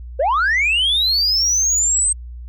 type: linear sweep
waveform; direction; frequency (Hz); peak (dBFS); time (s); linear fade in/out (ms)
sine; up; 486.2 to 8372; -12; 0.19-2.13; 10
effects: tanh soft clip ceiling -12 dBFS + added 60 Hz sine -30 dBFS peak until 2.48 s